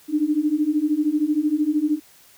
sine beating tone pair, 293.7 / 306.7 Hz, D4 / D#4, 0 / -25 cents, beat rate 13 Hz, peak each -22 / -20 dBFS, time 0.08-2 s, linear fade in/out 50 ms, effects white hiss -52 dBFS RMS until 2.37 s

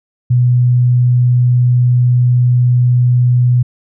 sine tone, 123.47 Hz, B2, in tune, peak -7 dBFS, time 0.3-3.63 s, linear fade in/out 10 ms, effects none

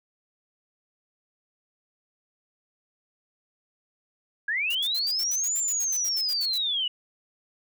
sine linear two-way sweep, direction up then down, 1600 to 7340 to 2876 Hz, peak -24 dBFS, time 4.48-6.88 s, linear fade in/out 5 ms, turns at 5.59 s
blue noise bursts, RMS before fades -37 dBFS, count 16, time 4.7-6.58 s, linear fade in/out 5 ms, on 50 ms, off 72 ms
effects none

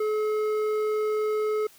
sine tone with hard clipping, 428.2 Hz, A4, 47 cents flat, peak -25 dBFS, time 0-1.67 s, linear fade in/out 5 ms, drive 8 dB, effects white hiss -54 dBFS RMS until 1.78 s

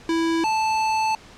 square tone pair in turn, 329.6 / 877.4 Hz, E4 / A5, 0 / -5 cents, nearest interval octave + perfect fourth, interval 1695 cents, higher second, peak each -20 dBFS, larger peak neither, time 0.09-0.44 / 0.44-1.15 s, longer second, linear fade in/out 2 ms, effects pink hiss -46 dBFS RMS until 1.37 s + low-pass 6000 Hz 12 dB/octave

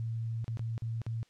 sine tone with dropouts, 113.9 Hz, A#2, 40 cents flat, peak -32 dBFS, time 0-1.23 s, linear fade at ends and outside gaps 0 ms, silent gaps 0.444-0.48 / 0.572-0.594 / 0.779-0.821 / 1.017-1.065 s, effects white hiss -68 dBFS RMS until 1.29 s + low-pass 6000 Hz 12 dB/octave

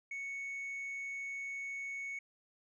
sine tone, 2217 Hz, C#7, in tune, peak -36 dBFS, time 0.11-2.19 s, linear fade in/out 5 ms, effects tanh soft clip ceiling -38 dBFS

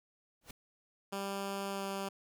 pink noise with exponential growth, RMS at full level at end -43 dBFS, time 0.41-0.51 s, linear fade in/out 5 ms, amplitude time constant 21 ms
10% pulse tone with pitch glide, 197.3 to 195.82 Hz, G3 to G3, +11 to -2 cents, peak -28 dBFS, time 1.12-2.09 s, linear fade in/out 10 ms, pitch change -13 cents, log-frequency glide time 1.7-1.84 s
effects none

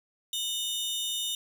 sawtooth tone pair together, 2960 / 3651 Hz, F#7 / A#7, 0 / -37 cents, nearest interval major third, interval 363 cents, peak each -32 / -28 dBFS, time 0.33-1.35 s, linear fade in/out 2 ms, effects none

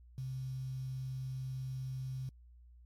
sine tone with quantisation, 130.81 Hz, C3, in tune, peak -37 dBFS, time 0.18-2.29 s, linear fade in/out 0 ms, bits 10, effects added 60 Hz sine -55 dBFS peak until 2.85 s + MP3 64 kbps

